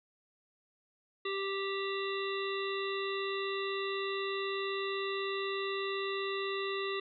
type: harmonic tone with a mistuned harmonic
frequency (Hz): 392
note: G4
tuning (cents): 0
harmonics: 1 / 3 / 5 / 7 / 9 / 10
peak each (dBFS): -35 / -40 / -42 / -43 / -45 / -45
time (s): 1.25-7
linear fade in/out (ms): 5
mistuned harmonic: 9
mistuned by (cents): +16
effects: none